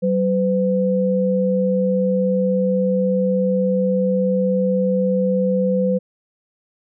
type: tone pair together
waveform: sine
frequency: 189.54 / 506 Hz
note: F#3 / B4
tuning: +42 / +42 cents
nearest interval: octave + perfect fourth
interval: 1700 cents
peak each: -18 dBFS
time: 0.02-5.99 s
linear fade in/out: 20 ms
effects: none